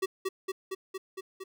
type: tone with echo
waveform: square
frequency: 380.8 Hz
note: F#4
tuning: 50 cents sharp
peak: -27 dBFS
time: 0.02-0.06 s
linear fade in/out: 10 ms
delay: 230 ms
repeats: 6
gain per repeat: -2 dB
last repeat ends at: 1.44 s
effects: none